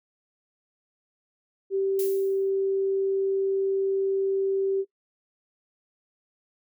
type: tone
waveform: sine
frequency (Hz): 388.6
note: G4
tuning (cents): -15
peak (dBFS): -22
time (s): 1.7-4.85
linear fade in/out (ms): 50
type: noise with exponential decay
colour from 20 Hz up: violet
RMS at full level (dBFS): -32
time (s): 1.99-2.5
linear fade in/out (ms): 2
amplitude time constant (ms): 110
effects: noise-tail reverb RT60 0.1 s tail -18 dB re dry